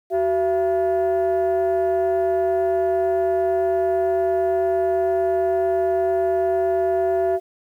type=tone pair together; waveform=sine; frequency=377.8 / 675.5 Hz; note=F#4 / E5; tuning=+36 / +42 cents; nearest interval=minor seventh; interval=1006 cents; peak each=-18 dBFS; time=0.1-7.4 s; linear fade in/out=50 ms; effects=tanh soft clip ceiling -14 dBFS + 9-bit